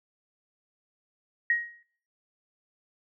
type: tone with exponential decay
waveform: sine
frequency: 1886 Hz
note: A#6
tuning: 20 cents sharp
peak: -19 dBFS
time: 1.5-1.83 s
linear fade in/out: 2 ms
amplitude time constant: 71 ms
effects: noise-tail reverb RT60 0.6 s tail -25 dB re dry